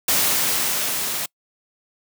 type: noise with level ramp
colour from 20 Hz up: white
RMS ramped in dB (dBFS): -18 to -26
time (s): 0.08-1.26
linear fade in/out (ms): 5
effects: noise-tail reverb RT60 0.1 s tail -26 dB re dry + high-pass 100 Hz 12 dB/octave